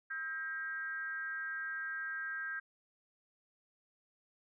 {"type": "tone with frequency modulation", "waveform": "sine", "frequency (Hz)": 1594, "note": "G6", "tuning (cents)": 28, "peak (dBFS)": -37, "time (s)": [0.1, 2.6], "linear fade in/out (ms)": 10, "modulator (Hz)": 299, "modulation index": 0.55, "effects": []}